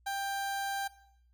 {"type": "tone", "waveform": "30% pulse", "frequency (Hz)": 790, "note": "G5", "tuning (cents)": 13, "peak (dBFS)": -30, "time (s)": [0.06, 0.88], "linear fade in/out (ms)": 10, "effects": ["noise-tail reverb RT60 0.7 s tail -18 dB re dry", "added 60 Hz sine -63 dBFS peak until 1.33 s"]}